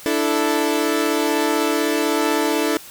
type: chord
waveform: sawtooth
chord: D suspended second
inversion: none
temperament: equal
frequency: 293.7 / 329.6 / 440 Hz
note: D4 / E4 / A4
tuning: 0 / 0 / 0 cents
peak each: -18 dBFS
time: 0.06-2.77 s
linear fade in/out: 0 ms
effects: white hiss -40 dBFS RMS until 2.9 s